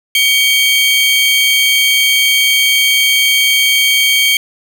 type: tone pair together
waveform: 40% pulse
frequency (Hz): 2250 / 3182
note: C#7 / G7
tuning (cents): +25 / +25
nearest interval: tritone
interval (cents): 600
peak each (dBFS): -11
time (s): 0.15-4.37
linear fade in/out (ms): 2
effects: none